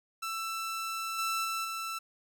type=tone with level steps; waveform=sawtooth; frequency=1330 Hz; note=E6; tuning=15 cents sharp; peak=-30 / -26 / -28 / -31 dBFS; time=0.22-1.99 s; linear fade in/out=10 ms; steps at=1.18 / 1.44 / 1.64 s; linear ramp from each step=10 ms; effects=none